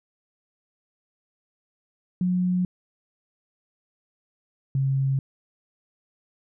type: tone pair in turn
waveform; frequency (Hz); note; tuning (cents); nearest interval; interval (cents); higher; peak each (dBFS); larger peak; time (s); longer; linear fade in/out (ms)
sine; 181.1 / 135.24; F#3 / C#3; -37 / -42; perfect fourth; 505; first; -20; neither; 2.21-2.65 / 4.75-5.19; neither; 2
effects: none